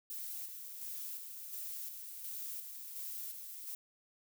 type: noise with tremolo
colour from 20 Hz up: violet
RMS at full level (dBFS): -43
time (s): 0.1-3.75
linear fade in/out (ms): 2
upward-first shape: square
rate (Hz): 1.4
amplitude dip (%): 40
effects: none